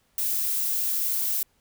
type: noise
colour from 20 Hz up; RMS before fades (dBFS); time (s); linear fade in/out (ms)
violet; -26; 0.18-1.43; 2
effects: pink hiss -67 dBFS RMS until 1.6 s